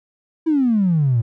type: exponential sweep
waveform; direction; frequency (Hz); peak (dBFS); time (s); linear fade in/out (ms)
triangle; down; 331.8 to 110; -10; 0.46-1.22; 20
effects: tanh soft clip ceiling -11 dBFS